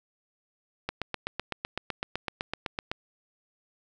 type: click train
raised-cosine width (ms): 0.3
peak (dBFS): -14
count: 17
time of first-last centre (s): 0.89-2.915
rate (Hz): 7.9
effects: none